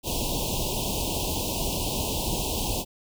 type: band-stop noise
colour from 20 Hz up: pink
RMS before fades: -28 dBFS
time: 0.03-2.85 s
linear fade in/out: 50 ms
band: 1000 to 2600 Hz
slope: 96 dB/octave
effects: none